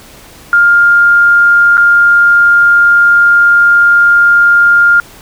sine tone with dropouts, 1405 Hz, F6, 10 cents sharp, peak -3 dBFS, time 0.53-5 s, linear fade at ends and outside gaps 1 ms, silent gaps 1.771-1.778 s, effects pink hiss -36 dBFS RMS until 5.21 s

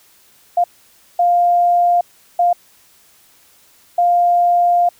sine tone bursts at uneven times, 701 Hz, F5, 6 cents sharp, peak -10 dBFS, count 4, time 0.57-0.64 / 1.19-2.01 / 2.39-2.53 / 3.98-4.89 s, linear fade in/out 5 ms, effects white hiss -51 dBFS RMS until 4.99 s

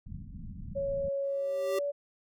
pink low-pass noise, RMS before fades -42 dBFS, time 0.06-1.09 s, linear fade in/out 2 ms, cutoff 230 Hz, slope 48 dB/octave
sine tone with pitch glide, 554.4 to 571.6 Hz, C#5 to D5, 0 to -47 cents, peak -29 dBFS, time 0.75-1.92 s, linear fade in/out 20 ms, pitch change +53 cents, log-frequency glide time 1.67-1.8 s
square tone with exponential growth, 392 Hz, G4, in tune, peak -29 dBFS, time 1.23-1.79 s, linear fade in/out 5 ms, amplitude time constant 120 ms
effects none

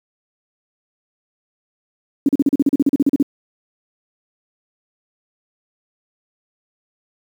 sine tone bursts, 280 Hz, C#4, 18 cents sharp, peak -9 dBFS, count 15, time 2.26-3.225 s, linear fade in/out 2 ms, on 27 ms, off 40 ms, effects high-pass 150 Hz 12 dB/octave + 7-bit

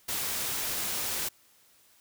white noise, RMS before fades -32 dBFS, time 0.08-1.29 s, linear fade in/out 10 ms, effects white hiss -62 dBFS RMS until 2 s

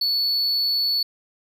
triangle tone, 4435 Hz, C#8, in tune, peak -18 dBFS, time 0.01-1.03 s, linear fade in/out 5 ms, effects none

